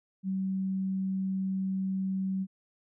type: tone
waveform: sine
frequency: 190.7 Hz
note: G3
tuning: 47 cents flat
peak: -28 dBFS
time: 0.23-2.47 s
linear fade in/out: 50 ms
effects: none